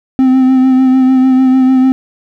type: tone with vibrato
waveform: triangle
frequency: 260 Hz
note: C4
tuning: 11 cents flat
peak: -3 dBFS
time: 0.19-1.92 s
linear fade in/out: 0 ms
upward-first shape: triangle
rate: 6.7 Hz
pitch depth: 28 cents each way
effects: none